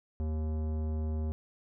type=tone with tanh clipping; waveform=sine; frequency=77.9 Hz; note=D#2; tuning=3 cents sharp; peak=-32 dBFS; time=0.2-1.32 s; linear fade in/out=0 ms; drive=16 dB; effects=none